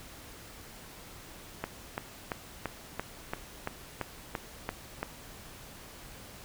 click train, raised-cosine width 0.5 ms, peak -17 dBFS, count 11, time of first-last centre 1.64-5.03 s, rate 2.95 Hz, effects pink hiss -49 dBFS RMS until 6.44 s

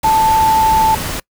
sine tone in noise, 881 Hz, A5, 2 cents sharp, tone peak -9 dBFS, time 0.04-0.95 s, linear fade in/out 5 ms, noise pink, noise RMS -22 dBFS, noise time 0.03-1.2 s, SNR +10 dB, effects noise-tail reverb RT60 0.1 s tail -25 dB re dry

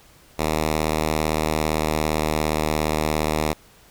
5% pulse tone with pitch glide, 77.78 to 77.2 Hz, D#2 to D#2, 0 to -13 cents, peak -9 dBFS, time 0.38-3.54 s, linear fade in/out 20 ms, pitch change -13 cents, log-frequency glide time 1.41-2.43 s, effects pink hiss -52 dBFS RMS until 3.9 s

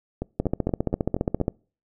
two click trains, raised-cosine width 2 ms, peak -9 / -14 dBFS, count 17 / 6, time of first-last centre 0.4-1.481 / 0.22-1.402 s, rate 14.8 / 4.23 Hz, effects noise-tail reverb RT60 0.4 s tail -26 dB re dry

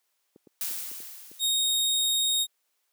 clicks, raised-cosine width 3 ms, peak -30 dBFS, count 6, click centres 0.361 / 0.472 / 0.711 / 0.915 / 1.003 / 1.315 s
blue noise with exponential decay, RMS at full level -30 dBFS, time 0.61-2.13 s, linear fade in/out 1 ms, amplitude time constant 330 ms
sawtooth tone, 3729 Hz, A#7, in tune, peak -20 dBFS, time 1.39-2.47 s, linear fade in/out 50 ms
effects white hiss -75 dBFS RMS until 2.92 s + high-pass 400 Hz 12 dB/octave

